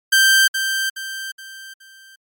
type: tone with echo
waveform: sawtooth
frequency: 1568 Hz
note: G6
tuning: in tune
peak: -7 dBFS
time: 0.12-0.48 s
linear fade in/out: 10 ms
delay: 420 ms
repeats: 4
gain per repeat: -8 dB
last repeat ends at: 2.16 s
effects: MP3 96 kbps